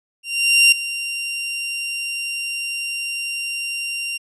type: tone with ADSR envelope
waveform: sawtooth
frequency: 2771 Hz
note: F7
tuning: 14 cents flat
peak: -5 dBFS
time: 0.23-4.18 s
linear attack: 490 ms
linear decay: 6 ms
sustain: -15 dB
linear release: 15 ms
effects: resampled to 24000 Hz